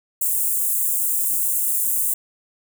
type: high-pass noise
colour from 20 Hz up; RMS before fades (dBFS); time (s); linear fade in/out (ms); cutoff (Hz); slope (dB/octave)
white; -21; 0.21-2.14; 5; 7600; 48
effects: none